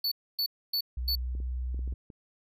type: tone bursts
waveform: square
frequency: 4464 Hz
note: C#8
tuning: 11 cents sharp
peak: -27 dBFS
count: 4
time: 0.04-1.154 s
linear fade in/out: 5 ms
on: 76 ms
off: 270 ms
type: tone with pitch glide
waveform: sine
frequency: 61.74 to 62.39 Hz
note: B1 to B1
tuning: 0 to +18 cents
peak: -30 dBFS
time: 0.97-1.94 s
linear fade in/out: 5 ms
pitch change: +18 cents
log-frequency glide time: 1.18-1.33 s
type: clicks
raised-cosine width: 3 ms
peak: -34 dBFS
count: 7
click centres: 1.351 / 1.402 / 1.745 / 1.792 / 1.877 / 1.925 / 2.102 s
effects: none

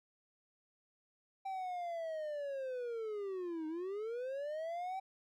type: linear two-way sweep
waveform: triangle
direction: down then up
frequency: 780 to 307.9 to 775 Hz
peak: -36 dBFS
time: 1.45-5 s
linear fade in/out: 10 ms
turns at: 3.67 s
effects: none

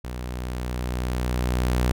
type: tone with level ramp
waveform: sawtooth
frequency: 61.74 Hz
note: B1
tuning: in tune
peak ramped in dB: -27 to -15 dBFS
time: 0.04-1.92 s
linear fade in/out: 5 ms
effects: none

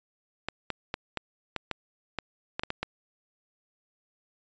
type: clicks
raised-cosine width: 0.3 ms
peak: -14 dBFS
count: 11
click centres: 0.486 / 0.703 / 0.941 / 1.173 / 1.563 / 1.713 / 2.187 / 2.595 / 2.635 / 2.704 / 2.83 s
effects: resampled to 16000 Hz

